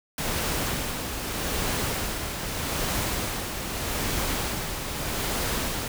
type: noise with tremolo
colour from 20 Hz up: pink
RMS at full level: -27 dBFS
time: 0.18-5.88 s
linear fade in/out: 2 ms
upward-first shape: sine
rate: 0.81 Hz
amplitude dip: 45%
effects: none